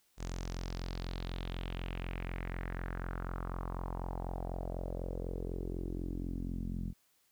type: tone with low-pass filter sweep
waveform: sawtooth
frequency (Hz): 44.05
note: F1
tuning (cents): +16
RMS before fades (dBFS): -39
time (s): 0.17-6.94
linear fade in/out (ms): 50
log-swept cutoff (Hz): 7000 to 200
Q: 3.3
effects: white hiss -72 dBFS RMS until 7.31 s